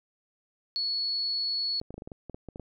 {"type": "tone", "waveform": "sine", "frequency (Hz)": 4391, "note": "C#8", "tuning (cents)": -17, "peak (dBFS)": -27, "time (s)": [0.76, 1.8], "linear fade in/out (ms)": 0}
{"type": "clicks", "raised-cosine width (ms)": 2, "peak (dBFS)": -27, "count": 12, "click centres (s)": [1.815, 1.906, 1.942, 1.98, 2.021, 2.075, 2.118, 2.297, 2.345, 2.487, 2.559, 2.597]}
{"effects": []}